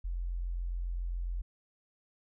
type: tone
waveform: sine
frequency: 43.65 Hz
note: F1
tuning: in tune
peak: -32 dBFS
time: 0.04-1.42 s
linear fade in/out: 10 ms
effects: none